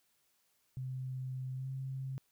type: tone with pitch glide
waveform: sine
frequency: 129.7 to 133.04 Hz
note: C3 to C3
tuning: -15 to +29 cents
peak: -37 dBFS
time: 0.77-2.18 s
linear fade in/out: 0 ms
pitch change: +44 cents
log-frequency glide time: 1.55-1.68 s
effects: white hiss -75 dBFS RMS until 2.31 s